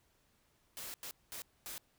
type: noise bursts at uneven times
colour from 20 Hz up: white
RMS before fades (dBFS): -45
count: 4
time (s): 0.77-0.94 / 1.03-1.11 / 1.32-1.42 / 1.66-1.78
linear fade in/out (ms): 0
effects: pink hiss -73 dBFS RMS until 1.98 s